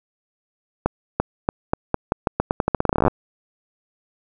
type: accelerating click train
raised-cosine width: 1 ms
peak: -3 dBFS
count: 25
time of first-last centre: 0.86-3.081 s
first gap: 340 ms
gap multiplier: 0.85
effects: none